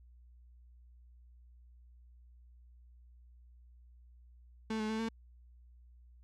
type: tone with pitch steps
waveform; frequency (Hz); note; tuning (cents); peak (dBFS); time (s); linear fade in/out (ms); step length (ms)
35% pulse; 220.4 / 215.4 / 220.2 / 225.8; A3 / A3 / A3 / A3; +3 / -37 / +2 / +45; -32; 4.7-5.088; 5; 97
effects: added 60 Hz sine -56 dBFS peak until 6.23 s + low-pass 6000 Hz 12 dB/octave